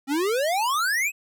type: exponential sweep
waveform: square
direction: up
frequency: 261.6 to 2637 Hz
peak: -22 dBFS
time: 0.07-1.12 s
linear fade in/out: 50 ms
effects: none